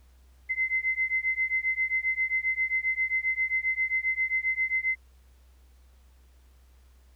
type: beating tone pair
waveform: sine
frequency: 2058 / 2065.5 Hz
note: C7 / C7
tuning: -29 / -23 cents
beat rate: 7.5 Hz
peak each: -28 dBFS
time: 0.49-4.96 s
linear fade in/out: 20 ms
effects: added 63 Hz sine -54 dBFS peak until 7.15 s + pink hiss -67 dBFS RMS until 7.15 s